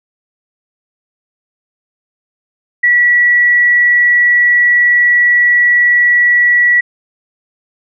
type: tone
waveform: sine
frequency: 1941 Hz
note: B6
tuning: 31 cents flat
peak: -6 dBFS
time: 2.83-6.81 s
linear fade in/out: 10 ms
effects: none